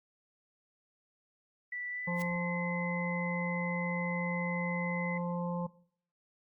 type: tone with pitch glide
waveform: sine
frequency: 1968 to 2043 Hz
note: B6 to C7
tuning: -7 to -42 cents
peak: -36 dBFS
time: 1.72-5.18 s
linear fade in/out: 5 ms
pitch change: +65 cents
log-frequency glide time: 1.9-2.31 s
type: harmonic tone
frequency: 174.61 Hz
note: F3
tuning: in tune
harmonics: 1 / 3 / 5 / 6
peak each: -33 / -39 / -42 / -44 dBFS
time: 2.07-5.67 s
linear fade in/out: 10 ms
type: noise with exponential growth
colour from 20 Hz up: white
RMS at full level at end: -42 dBFS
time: 2.13-2.22 s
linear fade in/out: 0 ms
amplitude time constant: 18 ms
effects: noise-tail reverb RT60 0.6 s tail -21 dB re dry + Opus 48 kbps